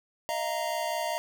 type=chord; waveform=square; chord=Eb suspended second; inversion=none; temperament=equal with one note detuned; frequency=622.3 / 687.3 / 932.3 Hz; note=Eb5 / F5 / Bb5; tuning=0 / -28 / 0 cents; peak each=-34 dBFS; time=0.29-1.18 s; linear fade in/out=0 ms; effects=none